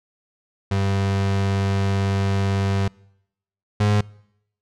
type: tone pair in turn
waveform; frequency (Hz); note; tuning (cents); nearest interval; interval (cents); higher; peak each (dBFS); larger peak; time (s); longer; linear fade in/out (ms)
35% pulse; 98 / 103.83; G2 / G#2; 0 / 0; minor second; 100; second; -17 / -14; second; 0.71-2.88 / 3.8-4.01; first; 5
effects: noise-tail reverb RT60 0.8 s tail -25 dB re dry + low-pass 6000 Hz 12 dB/octave